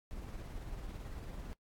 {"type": "noise with tremolo", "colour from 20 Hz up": "brown", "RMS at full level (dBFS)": -43, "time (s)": [0.11, 1.53], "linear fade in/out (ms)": 0, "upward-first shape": "sine", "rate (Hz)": 18, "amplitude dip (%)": 30, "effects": ["noise-tail reverb RT60 0.1 s tail -23 dB re dry", "AAC 64 kbps"]}